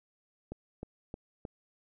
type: click train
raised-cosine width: 2 ms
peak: -26 dBFS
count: 4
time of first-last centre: 0.52-1.452 s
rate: 3.22 Hz
effects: none